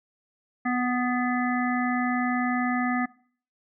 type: harmonic tone with a mistuned harmonic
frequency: 247.6 Hz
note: B3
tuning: 5 cents sharp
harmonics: 1 / 3 / 5 / 7 / 8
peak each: -25 / -30 / -32 / -33 / -34 dBFS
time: 0.65-3.06 s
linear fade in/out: 10 ms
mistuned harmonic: 8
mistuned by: +34 cents
effects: noise-tail reverb RT60 0.5 s tail -21 dB re dry